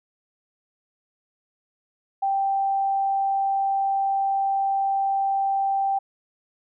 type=tone; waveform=sine; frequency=784 Hz; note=G5; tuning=in tune; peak=-20 dBFS; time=2.22-5.99 s; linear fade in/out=10 ms; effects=none